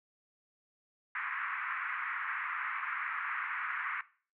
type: band-pass noise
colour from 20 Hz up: pink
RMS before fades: -37 dBFS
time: 1.15-4.01 s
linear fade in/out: 2 ms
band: 1100 to 2200 Hz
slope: 48 dB/octave
effects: noise-tail reverb RT60 0.4 s tail -18 dB re dry